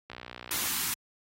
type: click train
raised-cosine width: 0.3 ms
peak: -24 dBFS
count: 36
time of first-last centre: 0.1-0.674 s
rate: 61 Hz
type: band-stop noise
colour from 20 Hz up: white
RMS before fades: -31 dBFS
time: 0.51-0.94 s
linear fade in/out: 2 ms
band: 370 to 850 Hz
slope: 48 dB/octave
effects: high-pass 60 Hz 12 dB/octave + AAC 48 kbps